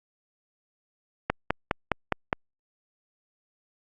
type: click train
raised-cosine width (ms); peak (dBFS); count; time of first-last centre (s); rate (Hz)
0.5; -7; 6; 1.3-2.329; 4.86
effects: Opus 48 kbps